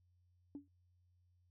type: tone with exponential decay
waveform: sine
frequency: 284.9 Hz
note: C#4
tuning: 48 cents sharp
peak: -40 dBFS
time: 0.55-0.68 s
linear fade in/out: 1 ms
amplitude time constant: 28 ms
effects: tanh soft clip ceiling -39 dBFS + added 89 Hz sine -70 dBFS peak until 1.5 s